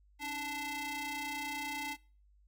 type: ring-modulated tone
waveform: sawtooth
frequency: 590 Hz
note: D5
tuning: 8 cents sharp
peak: -30 dBFS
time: 0.19-1.97 s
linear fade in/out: 50 ms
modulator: 1460 Hz
effects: noise-tail reverb RT60 0.4 s tail -23 dB re dry + added 50 Hz sine -62 dBFS peak until 2.47 s